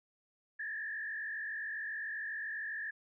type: tone with frequency modulation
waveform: sine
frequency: 1744 Hz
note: A6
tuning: 16 cents flat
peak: -37 dBFS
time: 0.59-2.91 s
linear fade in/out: 10 ms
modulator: 47.4 Hz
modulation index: 1.6
effects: none